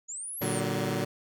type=linear two-way sweep; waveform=sine; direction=up then down; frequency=6690 to 11840 to 8280 Hz; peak=-35 dBFS; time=0.08-0.61 s; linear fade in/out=20 ms; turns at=0.41 s
type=chord; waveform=15% pulse; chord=Bb augmented; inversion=none; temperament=equal with one note detuned; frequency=116.54 / 146.83 / 189.32 Hz; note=Bb2 / D3 / F#3; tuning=0 / 0 / +40 cents; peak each=-26 dBFS; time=0.41-1.05 s; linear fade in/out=10 ms
effects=none